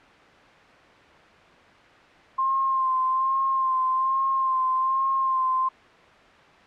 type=tone with vibrato; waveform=sine; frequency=1055 Hz; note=C6; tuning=14 cents sharp; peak=-20 dBFS; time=2.38-5.69 s; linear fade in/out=10 ms; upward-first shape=sine; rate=1.2 Hz; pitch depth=29 cents each way; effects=white hiss -50 dBFS RMS until 6.66 s + low-pass 2000 Hz 12 dB/octave